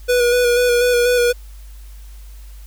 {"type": "tone with vibrato", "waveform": "square", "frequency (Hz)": 486.8, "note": "B4", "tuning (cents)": -25, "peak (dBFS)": -13, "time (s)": [0.08, 1.33], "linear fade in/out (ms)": 20, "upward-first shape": "square", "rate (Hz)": 4.1, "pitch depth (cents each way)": 21, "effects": ["added 50 Hz sine -34 dBFS peak until 2.66 s", "white hiss -50 dBFS RMS until 2.66 s"]}